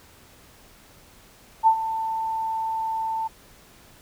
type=tone with ADSR envelope; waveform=sine; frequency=891 Hz; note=A5; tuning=22 cents sharp; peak=-11 dBFS; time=1.63-3.28 s; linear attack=39 ms; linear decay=79 ms; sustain=-13 dB; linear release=14 ms; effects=pink hiss -52 dBFS RMS until 4.01 s